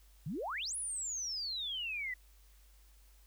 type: exponential two-way sweep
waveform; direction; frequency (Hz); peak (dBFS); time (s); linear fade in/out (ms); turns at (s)
sine; up then down; 130.2 to 10548 to 1942; -36; 0.26-2.14; 5; 0.76
effects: added 50 Hz sine -59 dBFS peak until 3.26 s + white hiss -68 dBFS RMS until 3.26 s